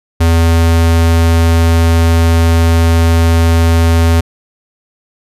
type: tone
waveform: square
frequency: 83 Hz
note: E2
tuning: 12 cents sharp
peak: -7 dBFS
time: 0.2-4.21 s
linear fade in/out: 10 ms
effects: resampled to 32000 Hz